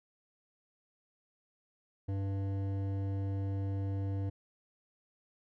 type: tone with hard clipping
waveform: sine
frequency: 98 Hz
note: G2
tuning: in tune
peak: -34 dBFS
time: 2.08-4.3 s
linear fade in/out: 10 ms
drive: 12 dB
effects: none